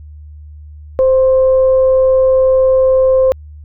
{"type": "tone with frequency modulation", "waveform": "sine", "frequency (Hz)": 522, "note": "C5", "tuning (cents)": -4, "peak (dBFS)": -7, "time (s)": [0.99, 3.32], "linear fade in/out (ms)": 0, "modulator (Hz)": 533, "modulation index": 0.2, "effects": ["added 75 Hz sine -31 dBFS peak until 3.64 s"]}